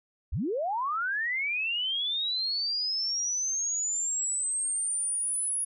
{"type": "linear sweep", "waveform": "sine", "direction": "up", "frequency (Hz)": [40.78, 10480], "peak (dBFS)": -27, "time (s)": [0.32, 5.65], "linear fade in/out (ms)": 10, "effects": []}